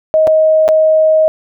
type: tone with dropouts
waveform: sine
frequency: 629 Hz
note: D#5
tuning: 19 cents sharp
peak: -6 dBFS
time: 0.14-1.28 s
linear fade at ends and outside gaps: 0 ms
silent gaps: 0.271-0.276 / 0.68-0.688 s
effects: none